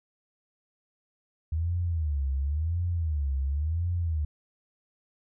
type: tone with vibrato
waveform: sine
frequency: 76.9 Hz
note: D#2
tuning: 20 cents flat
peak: -25 dBFS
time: 1.52-4.25 s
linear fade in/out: 5 ms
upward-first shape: sine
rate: 0.94 Hz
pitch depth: 230 cents each way
effects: none